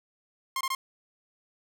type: tone bursts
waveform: sawtooth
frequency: 1062 Hz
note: C6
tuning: 25 cents sharp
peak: -24 dBFS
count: 3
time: 0.56-0.75 s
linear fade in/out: 2 ms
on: 48 ms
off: 23 ms
effects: none